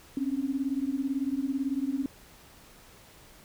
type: beating tone pair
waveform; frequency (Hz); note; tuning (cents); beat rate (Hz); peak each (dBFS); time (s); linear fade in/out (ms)
sine; 263.1 / 281.1; C4 / C#4; +10 / +24; 18; -30; 0.17-2.06; 2
effects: pink hiss -54 dBFS RMS until 3.44 s